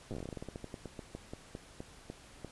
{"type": "slowing click train", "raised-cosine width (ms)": 2, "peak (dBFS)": -28, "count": 26, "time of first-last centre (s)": [0.11, 2.447], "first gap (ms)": 8, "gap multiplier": 1.17, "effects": ["pink hiss -56 dBFS RMS until 2.51 s", "resampled to 24000 Hz"]}